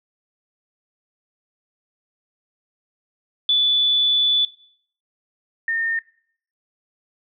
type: tone pair in turn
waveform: sine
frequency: 3470 / 1823.4 Hz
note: A7 / A#6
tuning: -25 / -39 cents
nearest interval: major seventh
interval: 1114 cents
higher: first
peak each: -14 / -19 dBFS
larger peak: first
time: 3.49-4.45 / 5.68-5.99 s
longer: first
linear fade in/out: 2 ms
effects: noise-tail reverb RT60 0.6 s tail -21 dB re dry